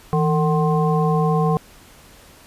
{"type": "harmonic tone with a mistuned harmonic", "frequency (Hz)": 150.8, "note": "D3", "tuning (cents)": 46, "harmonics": [1, 3, 5, 7], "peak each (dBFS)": [-17, -22, -24, -25], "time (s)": [0.13, 1.57], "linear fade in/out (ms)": 0, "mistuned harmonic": 1, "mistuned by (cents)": 130, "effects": ["pink hiss -47 dBFS RMS until 2.46 s", "resampled to 32000 Hz"]}